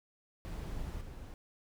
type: noise with level steps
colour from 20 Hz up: brown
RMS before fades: -40 / -46 dBFS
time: 0.45-1.34 s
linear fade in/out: 0 ms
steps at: 1.01 s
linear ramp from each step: 2 ms
effects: none